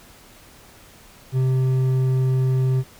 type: tone with hard clipping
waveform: triangle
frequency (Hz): 130.2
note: C3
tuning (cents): -8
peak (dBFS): -18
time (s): 1.32-2.84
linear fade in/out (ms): 50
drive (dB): 9
effects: pink hiss -48 dBFS RMS until 2.99 s